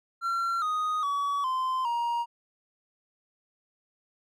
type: tone with pitch steps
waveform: triangle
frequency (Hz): 1365 / 1244.5 / 1134.6 / 1034.5 / 943.2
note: F6 / D#6 / C#6 / C6 / A#5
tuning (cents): -40 / 0 / +40 / -20 / +20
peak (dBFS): -24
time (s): 0.21-2.26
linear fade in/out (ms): 50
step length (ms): 410
effects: none